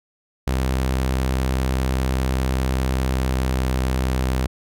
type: tone with pitch glide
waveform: sawtooth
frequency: 65 to 64.4 Hz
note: C2 to C2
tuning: -11 to -27 cents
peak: -15 dBFS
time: 0.47-4.47 s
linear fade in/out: 5 ms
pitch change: -16 cents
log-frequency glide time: 3.05-3.56 s
effects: none